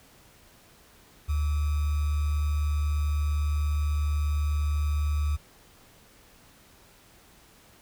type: tone with sample-and-hold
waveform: sine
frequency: 74.2 Hz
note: D2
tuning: 18 cents sharp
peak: -23 dBFS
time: 1.28-5.37 s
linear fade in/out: 20 ms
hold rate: 1225 Hz
effects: pink hiss -56 dBFS RMS until 7.81 s